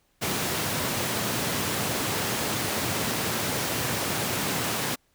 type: high-pass noise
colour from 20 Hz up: pink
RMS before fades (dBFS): -28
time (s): 0.21-4.96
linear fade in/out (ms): 20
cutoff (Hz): 100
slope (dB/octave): 24
effects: pink hiss -68 dBFS RMS until 5.14 s